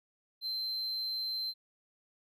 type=tone; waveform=triangle; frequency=4107 Hz; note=C8; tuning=33 cents flat; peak=-32 dBFS; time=0.41-1.54 s; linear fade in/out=50 ms; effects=none